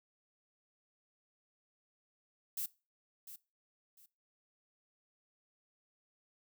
violet noise with echo, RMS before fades -38 dBFS, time 2.57-2.66 s, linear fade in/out 5 ms, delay 700 ms, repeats 2, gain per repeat -12 dB, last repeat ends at 4.06 s, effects noise-tail reverb RT60 0.3 s tail -21 dB re dry

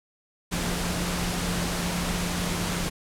sine tone in noise, 175.6 Hz, F3, 10 cents sharp, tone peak -30 dBFS, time 0.51-2.9 s, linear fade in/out 20 ms, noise pink, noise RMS -29 dBFS, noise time 0.51-2.9 s, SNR -4 dB, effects low-pass 11000 Hz 12 dB/octave

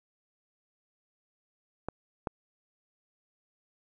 clicks, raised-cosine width 1 ms, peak -19 / -17 dBFS, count 2, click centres 1.886 / 2.272 s, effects none

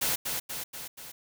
white noise with echo, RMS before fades -28 dBFS, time 0.01-0.16 s, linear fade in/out 10 ms, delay 240 ms, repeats 4, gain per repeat -4 dB, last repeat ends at 1.12 s, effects none

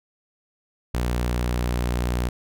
sawtooth tone, 60.5 Hz, B1, 35 cents flat, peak -18 dBFS, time 0.94-2.29 s, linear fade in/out 5 ms, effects none

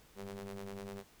sawtooth ring-modulated tone, 98 Hz, G2, in tune, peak -36 dBFS, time 0.15-1.04 s, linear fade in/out 50 ms, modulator 299 Hz, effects pink hiss -63 dBFS RMS until 1.2 s

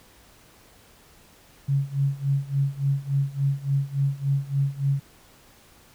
sine tone with tremolo, 138.8 Hz, C#3, 3 cents sharp, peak -18 dBFS, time 1.68-5 s, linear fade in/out 10 ms, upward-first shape sine, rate 3.5 Hz, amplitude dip 90%, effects pink hiss -54 dBFS RMS until 5.94 s

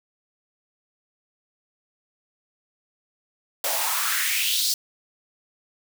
white noise with high-pass filter sweep, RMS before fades -24 dBFS, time 3.64-4.74 s, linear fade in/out 2 ms, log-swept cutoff 560 to 5000 Hz, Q 3.5, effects none

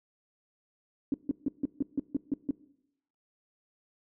sine tone bursts, 279.6 Hz, C#4, 15 cents sharp, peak -24 dBFS, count 9, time 1.12-2.509 s, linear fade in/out 2 ms, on 21 ms, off 150 ms, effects noise-tail reverb RT60 0.8 s tail -20 dB re dry

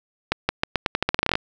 accelerating click train, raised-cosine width 0.3 ms, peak -3 dBFS, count 16, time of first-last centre 0.32-1.354 s, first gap 170 ms, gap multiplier 0.85, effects none

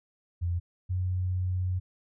sine tone pair in turn, 86.9 / 91.59 Hz, F2 / F#2, -8 / -17 cents, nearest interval minor second, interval 91 cents, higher second, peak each -26 dBFS, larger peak neither, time 0.41-0.6 / 0.89-1.8 s, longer second, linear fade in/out 20 ms, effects none

